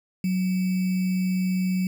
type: tone with sample-and-hold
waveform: sine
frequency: 185 Hz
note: F#3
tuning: in tune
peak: -21 dBFS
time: 0.24-1.87 s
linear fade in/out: 2 ms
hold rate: 2450 Hz
effects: none